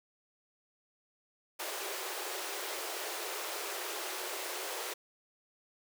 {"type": "high-pass noise", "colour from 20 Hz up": "pink", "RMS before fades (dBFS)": -39, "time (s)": [1.59, 4.94], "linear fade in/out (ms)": 10, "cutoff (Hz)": 340, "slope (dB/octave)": 96, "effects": []}